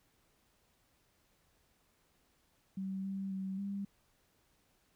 sine tone with pitch steps, 191.7 / 194.2 / 191.1 / 198.9 Hz, G3 / G3 / G3 / G3, -38 / -16 / -44 / +25 cents, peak -36 dBFS, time 2.77-3.85 s, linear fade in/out 5 ms, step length 270 ms, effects pink hiss -73 dBFS RMS until 4.95 s

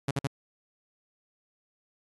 sawtooth tone bursts, 138.2 Hz, C#3, 5 cents flat, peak -22 dBFS, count 3, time 0.08-0.272 s, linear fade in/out 5 ms, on 30 ms, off 51 ms, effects AAC 32 kbps

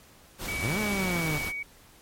pink noise, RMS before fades -35 dBFS, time 0.38-1.53 s, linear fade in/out 50 ms
sine tone with pitch glide, 2275 to 2255 Hz, C#7 to C#7, +44 to +29 cents, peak -31 dBFS, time 0.48-1.63 s, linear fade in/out 5 ms, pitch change -15 cents, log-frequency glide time 0.76-1.41 s
sawtooth linear two-way sweep, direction up then down, 75.1 to 217 to 145 Hz, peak -24 dBFS, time 0.61-1.39 s, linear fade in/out 20 ms, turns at 0.79 s
effects pink hiss -55 dBFS RMS until 2.01 s + MP3 64 kbps

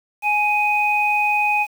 sine tone pair together, 835.4 / 2500 Hz, G#5 / D#7, +10 / +8 cents, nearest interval octave + perfect fifth, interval 1898 cents, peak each -19 / -18 dBFS, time 0.22-1.67 s, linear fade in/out 50 ms, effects 7-bit

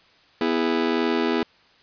40% pulse chord, E major, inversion second, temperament just, 247.2 / 329.6 / 412 Hz, B3 / E4 / G#4, +2 / 0 / -14 cents, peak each -24 dBFS, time 0.41-1.43 s, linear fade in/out 2 ms, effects white hiss -56 dBFS RMS until 1.82 s + resampled to 11025 Hz

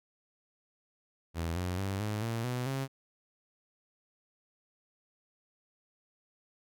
sawtooth tone with pitch steps, 83 / 89.99 / 97.57 / 105.79 / 114.7 / 124.36 / 134.83 Hz, E2 / F#2 / G2 / G#2 / A#2 / B2 / C#3, +12 / -48 / -8 / +32 / -28 / +12 / -48 cents, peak -28 dBFS, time 1.34-2.88 s, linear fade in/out 50 ms, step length 220 ms, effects none

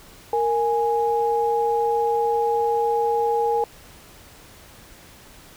sine tone pair together, 463.9 / 830.6 Hz, A#4 / G#5, -8 / 0 cents, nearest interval minor seventh, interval 1008 cents, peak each -21 dBFS, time 0.33-3.64 s, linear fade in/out 2 ms, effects pink hiss -47 dBFS RMS until 5.56 s

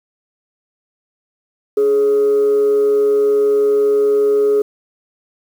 sine tone with frequency modulation, 418.7 Hz, G#4, 14 cents sharp, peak -9 dBFS, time 1.77-4.62 s, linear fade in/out 5 ms, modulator 132 Hz, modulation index 0.21, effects tanh soft clip ceiling -8 dBFS + 7-bit

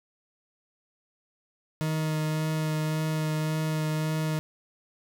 40% pulse tone with vibrato, 155.9 Hz, D#3, 4 cents sharp, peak -25 dBFS, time 1.81-4.39 s, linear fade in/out 0 ms, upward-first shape sine, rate 1.8 Hz, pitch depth 12 cents each way, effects none

